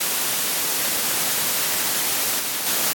white noise with level steps, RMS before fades -22 / -25 / -21 dBFS, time 0-2.93 s, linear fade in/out 10 ms, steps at 2.39 / 2.66 s, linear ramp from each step 10 ms, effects high-pass 150 Hz 12 dB/octave + AAC 64 kbps

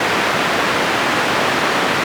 white band-pass noise, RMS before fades -17 dBFS, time 0-2.04 s, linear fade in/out 5 ms, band 160 to 1900 Hz, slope 12 dB/octave, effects none

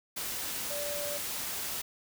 sine tone in noise, 582 Hz, D5, 16 cents flat, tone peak -36 dBFS, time 0.7-1.18 s, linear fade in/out 10 ms, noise white, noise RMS -36 dBFS, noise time 0.16-1.82 s, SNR -3 dB, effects none

